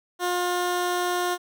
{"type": "tone", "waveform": "15% pulse", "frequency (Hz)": 356.2, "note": "F4", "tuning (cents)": 34, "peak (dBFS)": -17, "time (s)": [0.19, 1.38], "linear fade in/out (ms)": 50, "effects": []}